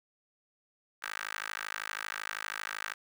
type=tone with high-pass filter; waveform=15% pulse; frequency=52.7 Hz; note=G#1; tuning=26 cents sharp; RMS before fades=-39 dBFS; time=1.02-2.94 s; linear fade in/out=10 ms; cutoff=1500 Hz; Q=2.8; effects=none